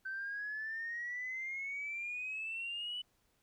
sine exponential sweep, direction up, 1535 to 2987 Hz, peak -37 dBFS, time 0.05-3.02 s, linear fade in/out 10 ms, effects tanh soft clip ceiling -33 dBFS + pink hiss -75 dBFS RMS until 3.42 s

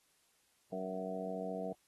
harmonic tone with a mistuned harmonic, 94.1 Hz, F#2, 30 cents sharp, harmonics 2 / 3 / 4 / 5 / 6 / 7 / 8, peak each -43 / -47 / -51 / -43 / -50 / -42 / -48 dBFS, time 0.72-1.73 s, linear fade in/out 5 ms, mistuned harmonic 8, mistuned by -20 cents, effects white hiss -73 dBFS RMS until 1.87 s + AAC 32 kbps

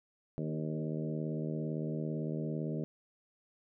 harmonic tone with a mistuned harmonic, 77.78 Hz, D#2, in tune, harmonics 2 / 3 / 4 / 5 / 6 / 7 / 8, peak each -36 / -40 / -42 / -44 / -46 / -47 / -48 dBFS, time 0.38-2.84 s, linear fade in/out 0 ms, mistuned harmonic 5, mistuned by +16 cents, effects none

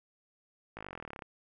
slowing click train, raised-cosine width 0.5 ms, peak -27 dBFS, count 20, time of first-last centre 0.77-1.222 s, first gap 18 ms, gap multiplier 1.03, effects none

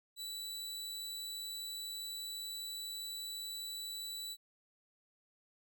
sawtooth tone, 3951 Hz, B7, in tune, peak -38 dBFS, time 0.16-4.37 s, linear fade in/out 50 ms, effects none

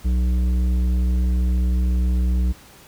triangle tone with tanh clipping, 61.74 Hz, B1, in tune, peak -18 dBFS, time 0.04-2.53 s, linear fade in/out 20 ms, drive 14 dB, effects pink hiss -47 dBFS RMS until 2.87 s

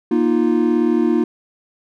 triangle chord, Bb suspended fourth, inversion none, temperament equal with one note detuned, 236.6 / 311.1 / 349.2 Hz, Bb3 / Eb4 / F4, +26 / 0 / 0 cents, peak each -16 dBFS, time 0.11-1.24 s, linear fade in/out 5 ms, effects none

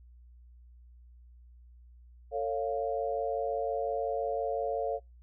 sine chord, A augmented, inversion none, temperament equal with one note detuned, 448.7 / 554.4 / 698.5 Hz, A4 / C#5 / E#5, +34 / 0 / 0 cents, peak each -33 / -33 / -34 dBFS, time 2.31-5 s, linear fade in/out 50 ms, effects noise-tail reverb RT60 0.2 s tail -23 dB re dry + added 60 Hz sine -52 dBFS peak until 5.22 s

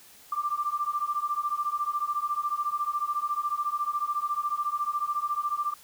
sine beating tone pair, 1174.7 / 1188.7 Hz, D6 / D6, 0 / +21 cents, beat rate 14 Hz, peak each -30 / -29 dBFS, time 0.32-5.74 s, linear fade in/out 5 ms, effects white hiss -53 dBFS RMS until 5.83 s

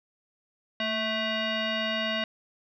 sine tone with frequency modulation, 1100 Hz, C#6, 14 cents flat, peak -26 dBFS, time 0.8-2.24 s, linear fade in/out 2 ms, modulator 876 Hz, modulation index 2.9, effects none

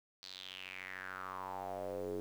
square tone with band-pass filter sweep, 46.81 Hz, F#1, 21 cents sharp, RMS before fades -44 dBFS, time 0.23-2.2 s, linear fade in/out 0 ms, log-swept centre 4500 to 380 Hz, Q 5.2, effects 10-bit

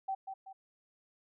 sine tone with echo, 772 Hz, G5, 27 cents flat, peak -32 dBFS, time 0.08-0.15 s, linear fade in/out 10 ms, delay 190 ms, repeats 2, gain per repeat -7 dB, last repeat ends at 0.53 s, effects none

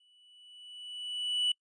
triangle tone with exponential growth, 2960 Hz, F#7, in tune, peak -23 dBFS, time 0-1.52 s, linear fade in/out 5 ms, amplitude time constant 330 ms, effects noise-tail reverb RT60 0.1 s tail -26 dB re dry + resampled to 22050 Hz

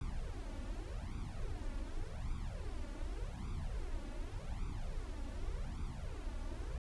brown noise with flanger, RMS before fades -41 dBFS, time 0.01-6.78 s, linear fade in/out 2 ms, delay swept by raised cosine 0.83 to 3.53 ms, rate 0.86 Hz, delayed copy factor +1, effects resampled to 24000 Hz

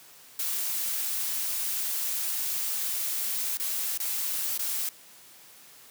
blue noise with dropouts, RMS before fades -30 dBFS, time 0.39-4.89 s, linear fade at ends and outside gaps 2 ms, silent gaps 3.572-3.598 / 3.976-4.001 / 4.577-4.592 s, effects white hiss -52 dBFS RMS until 5.9 s + high-pass 100 Hz 12 dB/octave

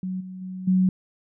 sine tone with level steps, 185.8 Hz, F#3, 7 cents sharp, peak -26 / -34 / -31 / -16 dBFS, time 0.03-0.89 s, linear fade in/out 2 ms, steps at 0.2 / 0.41 / 0.67 s, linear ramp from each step 10 ms, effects none

